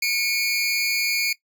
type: tone pair together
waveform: 25% pulse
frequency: 2207 / 2407 Hz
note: C#7 / D7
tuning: -8 / +42 cents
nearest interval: major second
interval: 150 cents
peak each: -20 / -19 dBFS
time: 0.02-1.33 s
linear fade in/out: 5 ms
effects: noise-tail reverb RT60 0.1 s tail -18 dB re dry